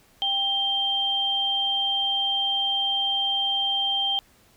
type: tone pair together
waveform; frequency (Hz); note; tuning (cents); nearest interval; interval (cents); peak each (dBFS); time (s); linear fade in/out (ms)
sine; 790 / 3160; G5 / G7; +13 / +13; 2 octaves; 2400; -30 / -22; 0.22-4.19; 0
effects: pink hiss -58 dBFS RMS until 4.56 s